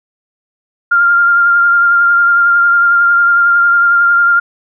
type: tone with vibrato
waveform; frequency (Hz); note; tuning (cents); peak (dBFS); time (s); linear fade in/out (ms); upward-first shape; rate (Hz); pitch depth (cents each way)
sine; 1396.9; F6; 0; -6; 0.91-4.4; 10; sine; 11; 18
effects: none